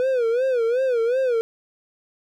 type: tone with vibrato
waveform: triangle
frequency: 490.5 Hz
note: B4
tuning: 12 cents flat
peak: -16 dBFS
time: 0-1.41 s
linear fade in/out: 0 ms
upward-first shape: sine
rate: 2.7 Hz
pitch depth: 140 cents each way
effects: none